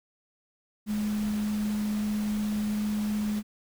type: tone in noise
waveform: sine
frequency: 210.5 Hz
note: G#3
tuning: 24 cents sharp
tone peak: -26 dBFS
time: 0.86-3.43 s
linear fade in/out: 50 ms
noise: pink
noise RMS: -42 dBFS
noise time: 0.86-3.43 s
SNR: +13 dB
effects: none